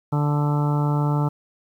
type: harmonic tone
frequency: 146.83 Hz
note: D3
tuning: in tune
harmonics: 1 / 2 / 3 / 4 / 5 / 6 / 7 / 8 / 9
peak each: -19 / -28 / -33 / -35 / -37 / -30 / -38 / -38 / -35 dBFS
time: 0.12-1.29 s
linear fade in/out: 10 ms
effects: 9-bit